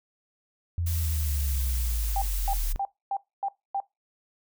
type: linear sweep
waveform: sine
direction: down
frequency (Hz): 86.8 to 34.21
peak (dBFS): -25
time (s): 0.78-2.76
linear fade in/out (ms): 0
type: noise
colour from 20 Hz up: blue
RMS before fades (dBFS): -36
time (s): 0.86-2.73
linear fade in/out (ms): 10
type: tone bursts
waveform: sine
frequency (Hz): 791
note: G5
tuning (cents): +15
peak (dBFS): -25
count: 6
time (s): 2.16-3.802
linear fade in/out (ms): 2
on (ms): 57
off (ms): 260
effects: noise-tail reverb RT60 0.2 s tail -20 dB re dry